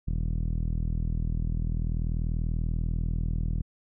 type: tone with low-pass filter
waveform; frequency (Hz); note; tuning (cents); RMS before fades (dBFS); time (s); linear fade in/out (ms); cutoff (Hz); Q
sawtooth; 40.3; E1; -38; -28; 0.07-3.62; 10; 170; 1.4
effects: none